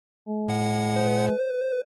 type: harmonic tone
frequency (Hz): 213.1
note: G#3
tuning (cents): +45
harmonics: 1 / 2 / 3 / 4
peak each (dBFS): -26 / -32 / -36 / -38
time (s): 0.26-1.38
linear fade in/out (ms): 50
type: tone with pitch glide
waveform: square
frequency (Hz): 110 to 114.14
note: A2 to A#2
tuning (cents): 0 to -36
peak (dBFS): -28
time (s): 0.48-1.3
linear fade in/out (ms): 10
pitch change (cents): +64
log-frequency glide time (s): 0.94-1.08
type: tone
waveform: square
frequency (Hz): 740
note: F#5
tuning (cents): 0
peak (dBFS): -30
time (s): 0.49-1.27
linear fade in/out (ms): 10
type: tone with vibrato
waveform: triangle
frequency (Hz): 512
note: C5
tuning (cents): -38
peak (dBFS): -22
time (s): 0.96-1.82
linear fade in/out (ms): 5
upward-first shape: square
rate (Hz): 4.6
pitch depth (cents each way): 34
effects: AAC 32 kbps